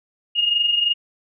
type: tone pair together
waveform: sine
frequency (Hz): 2829 / 2852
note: F7 / F7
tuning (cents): +22 / +36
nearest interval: unison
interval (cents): 14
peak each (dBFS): -24 / -17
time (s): 0.35-0.94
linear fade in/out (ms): 20
effects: none